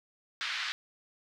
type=band-pass noise; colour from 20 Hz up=pink; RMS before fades=-35 dBFS; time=0.41-0.72 s; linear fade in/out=0 ms; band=1400 to 4500 Hz; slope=24 dB/octave; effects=none